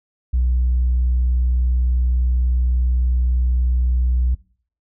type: tone with tanh clipping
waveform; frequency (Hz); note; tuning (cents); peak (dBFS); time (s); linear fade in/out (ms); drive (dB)
triangle; 61.74; B1; 0; -15; 0.33-4.35; 10; 6
effects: noise-tail reverb RT60 0.5 s tail -21 dB re dry